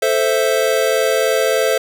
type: chord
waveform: square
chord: A minor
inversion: none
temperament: equal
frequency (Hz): 440 / 523.3 / 659.3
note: A4 / C5 / E5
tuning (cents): 0 / 0 / 0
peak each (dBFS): -19 / -18 / -20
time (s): 0.02-1.78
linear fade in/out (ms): 5
effects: none